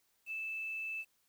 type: tone with quantisation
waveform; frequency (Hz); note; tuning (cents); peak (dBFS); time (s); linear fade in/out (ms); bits
sine; 2633; E7; -3; -37; 0.26-1.05; 50; 10
effects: white hiss -75 dBFS RMS until 1.28 s